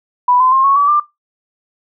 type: tone with pitch steps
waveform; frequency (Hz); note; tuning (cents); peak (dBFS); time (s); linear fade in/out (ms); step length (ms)
sine; 988 / 1025.2 / 1063.8 / 1103.9 / 1145.5 / 1188.6; B5 / C6 / C6 / C#6 / D6 / D6; 0 / -36 / +28 / -8 / -44 / +20; -8; 0.28-1; 5; 120
effects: noise-tail reverb RT60 0.2 s tail -21 dB re dry